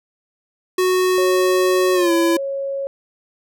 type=tone with pitch glide; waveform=square; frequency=368.6 to 336.1 Hz; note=F#4 to E4; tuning=-7 to +34 cents; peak=-15 dBFS; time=0.78-2.37 s; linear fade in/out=5 ms; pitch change=-159 cents; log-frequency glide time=1.94-2.12 s
type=tone; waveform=sine; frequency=550 Hz; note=C#5; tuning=14 cents flat; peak=-21 dBFS; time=1.18-2.87 s; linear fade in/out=0 ms
effects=none